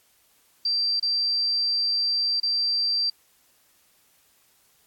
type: tone with dropouts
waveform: sine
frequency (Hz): 4699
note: D8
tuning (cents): 0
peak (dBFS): -21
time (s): 0.65-3.1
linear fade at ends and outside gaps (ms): 5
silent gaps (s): 0.998-1.026 / 2.401-2.43
effects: white hiss -62 dBFS RMS until 4.86 s + AAC 64 kbps